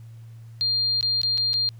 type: tone with dropouts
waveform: sine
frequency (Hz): 4200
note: C8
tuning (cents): +6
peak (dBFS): -20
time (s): 0.61-1.69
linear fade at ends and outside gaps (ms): 0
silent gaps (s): 1.01-1.028 / 1.216-1.233 / 1.375-1.38 / 1.533-1.54
effects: added 114 Hz sine -40 dBFS peak until 1.79 s + pink hiss -62 dBFS RMS until 1.79 s